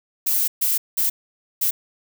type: noise bursts at uneven times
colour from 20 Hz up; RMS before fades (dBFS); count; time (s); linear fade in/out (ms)
violet; -20; 4; 0.26-0.48 / 0.61-0.78 / 0.97-1.1 / 1.61-1.71; 10
effects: none